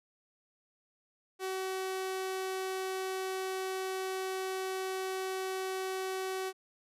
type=tone; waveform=sawtooth; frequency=378.1 Hz; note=F#4; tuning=38 cents sharp; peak=-30 dBFS; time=1.39-6.53 s; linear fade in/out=50 ms; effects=resampled to 32000 Hz